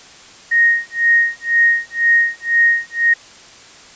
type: tone with tremolo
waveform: sine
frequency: 1864.7 Hz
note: A#6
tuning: in tune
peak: -8 dBFS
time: 0.51-3.14 s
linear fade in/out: 10 ms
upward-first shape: sine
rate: 2 Hz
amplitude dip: 100%
effects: white hiss -41 dBFS RMS until 3.95 s + resampled to 16000 Hz